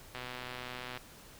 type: click train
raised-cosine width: 0.3 ms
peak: -25 dBFS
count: 104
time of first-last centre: 0.15-0.974 s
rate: 125 Hz
effects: pink hiss -54 dBFS RMS until 1.39 s